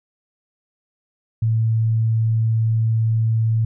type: tone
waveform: sine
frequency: 112.2 Hz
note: A2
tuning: 34 cents sharp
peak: -15 dBFS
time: 1.42-3.65 s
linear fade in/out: 5 ms
effects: none